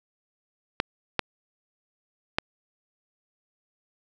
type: clicks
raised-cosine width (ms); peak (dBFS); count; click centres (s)
0.3; -6; 3; 0.801 / 1.193 / 2.385
effects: none